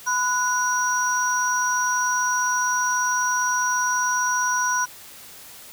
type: tone cluster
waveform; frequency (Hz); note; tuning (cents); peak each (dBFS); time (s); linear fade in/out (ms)
sine; 1004 / 1469 / 5780; B5 / F#6 / F#8; +28 / -13 / -41; -23 / -24 / -25; 0.06-4.86; 20
effects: white hiss -43 dBFS RMS until 5.72 s

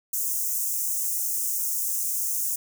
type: high-pass noise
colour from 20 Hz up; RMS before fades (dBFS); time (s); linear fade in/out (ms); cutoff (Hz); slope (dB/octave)
white; -27; 0.13-2.56; 5; 6100; 48
effects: none

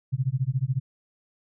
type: tone with tremolo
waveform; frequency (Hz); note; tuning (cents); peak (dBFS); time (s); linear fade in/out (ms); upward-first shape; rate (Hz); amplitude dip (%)
sine; 130.81; C3; 0; -19; 0.12-0.8; 20; sine; 14; 100
effects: none

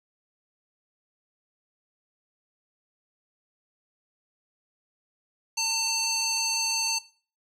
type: tone with band-pass filter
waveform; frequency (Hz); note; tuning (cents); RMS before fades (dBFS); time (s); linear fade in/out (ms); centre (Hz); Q
square; 897; A5; +33; -27; 5.57-6.99; 10; 5600; 2.3
effects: noise-tail reverb RT60 0.4 s tail -19 dB re dry

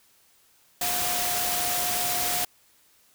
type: tone in noise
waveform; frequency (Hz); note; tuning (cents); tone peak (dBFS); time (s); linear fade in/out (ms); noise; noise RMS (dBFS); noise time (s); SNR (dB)
sine; 714; F5; +38; -32; 0.81-2.45; 5; white; -27; 0.81-2.45; -8
effects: white hiss -61 dBFS RMS until 3.14 s

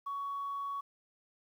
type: tone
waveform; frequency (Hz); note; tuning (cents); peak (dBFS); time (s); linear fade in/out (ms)
sine; 1120; C#6; +18; -34; 0.06-0.81; 10
effects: tanh soft clip ceiling -31 dBFS + 11-bit

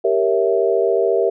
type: chord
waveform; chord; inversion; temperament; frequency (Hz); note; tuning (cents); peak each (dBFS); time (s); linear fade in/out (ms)
sine; G diminished seventh; none; equal; 392 / 466.2 / 554.4 / 659.3; G4 / Bb4 / Db5 / Fb5; 0 / 0 / 0 / 0; -18 / -18 / -24 / -20; 0.04-1.3; 10
effects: none

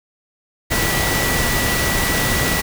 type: tone in noise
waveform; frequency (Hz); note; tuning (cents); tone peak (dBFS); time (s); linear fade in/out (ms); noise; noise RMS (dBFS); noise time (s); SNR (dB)
sine; 1953; B6; -20; -23; 0.7-2.62; 20; pink; -19; 0.7-2.62; -7
effects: none

